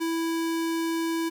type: tone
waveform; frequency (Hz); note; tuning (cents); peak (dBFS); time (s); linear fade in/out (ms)
square; 329.6; E4; 0; -26; 0-1.3; 20
effects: 9-bit